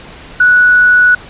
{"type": "tone with quantisation", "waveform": "sine", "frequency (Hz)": 1473, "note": "F#6", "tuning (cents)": -8, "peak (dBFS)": -4, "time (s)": [0.4, 1.15], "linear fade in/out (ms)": 5, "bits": 5, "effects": ["pink hiss -33 dBFS RMS until 1.29 s", "resampled to 8000 Hz"]}